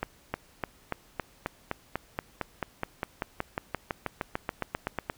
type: accelerating click train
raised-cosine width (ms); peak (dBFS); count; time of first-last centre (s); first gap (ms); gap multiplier
0.5; -14; 27; 0.03-5.099; 310; 0.96
effects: pink hiss -59 dBFS RMS until 5.17 s